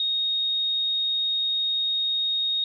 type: tone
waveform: sine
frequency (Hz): 3729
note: A#7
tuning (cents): 0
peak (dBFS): -22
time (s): 0-2.64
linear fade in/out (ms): 2
effects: none